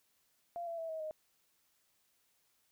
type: tone with pitch steps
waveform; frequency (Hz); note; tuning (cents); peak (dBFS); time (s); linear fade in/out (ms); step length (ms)
sine; 690 / 672.3 / 655 / 638.2 / 621.9; F5 / E5 / E5 / D#5 / D#5; -21 / +34 / -11 / +44 / -1; -38; 0.56-1.11; 0; 110
effects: white hiss -75 dBFS RMS until 2.71 s